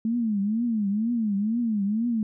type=tone with vibrato; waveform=sine; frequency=217.8 Hz; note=A3; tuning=17 cents flat; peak=-22 dBFS; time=0.05-2.23 s; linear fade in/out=2 ms; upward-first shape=triangle; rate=2.1 Hz; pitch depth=200 cents each way; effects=none